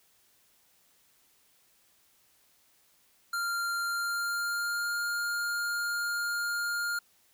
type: tone with pitch glide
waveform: square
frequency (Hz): 1391 to 1409.6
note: F6 to F6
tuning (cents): -7 to +16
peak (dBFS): -30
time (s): 3.33-6.99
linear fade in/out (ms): 5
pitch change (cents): +23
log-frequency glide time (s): 3.9-5
effects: white hiss -66 dBFS RMS until 7.33 s